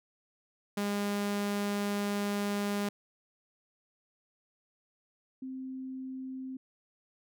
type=tone pair in turn; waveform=sawtooth / sine; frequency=203.5 / 261.3 Hz; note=G#3 / C4; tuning=-35 / -2 cents; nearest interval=major third; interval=433 cents; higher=second; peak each=-26 / -37 dBFS; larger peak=first; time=0.77-2.89 / 5.42-6.57 s; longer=first; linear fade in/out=5 ms; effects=none